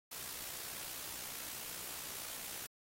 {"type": "noise with amplitude modulation", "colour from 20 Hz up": "white", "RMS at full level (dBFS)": -43, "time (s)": [0.11, 2.67], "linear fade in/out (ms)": 10, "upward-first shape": "sine", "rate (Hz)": 61.3, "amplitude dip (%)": 45, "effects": ["AAC 48 kbps"]}